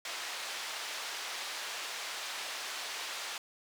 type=band-pass noise; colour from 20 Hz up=white; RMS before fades=-40 dBFS; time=0.05-3.38 s; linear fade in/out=2 ms; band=630 to 4700 Hz; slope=12 dB/octave; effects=none